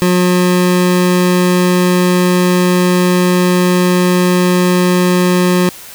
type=tone; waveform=25% pulse; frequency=180 Hz; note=F#3; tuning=47 cents flat; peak=-5 dBFS; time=0.02-5.69 s; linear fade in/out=0 ms; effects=white hiss -33 dBFS RMS until 5.94 s